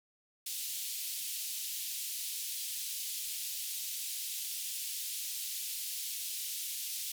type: band-pass noise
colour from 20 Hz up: white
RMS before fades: -39 dBFS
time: 0.46-7.12 s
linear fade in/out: 5 ms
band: 2800 to 16000 Hz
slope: 24 dB/octave
effects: none